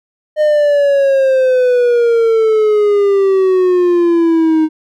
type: exponential sweep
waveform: triangle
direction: down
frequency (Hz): 613 to 311.1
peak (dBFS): -6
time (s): 0.36-4.69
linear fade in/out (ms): 50
effects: none